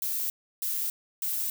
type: noise bursts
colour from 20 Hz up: violet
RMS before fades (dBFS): -30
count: 3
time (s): 0.02-1.5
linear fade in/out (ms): 2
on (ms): 280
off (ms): 320
effects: none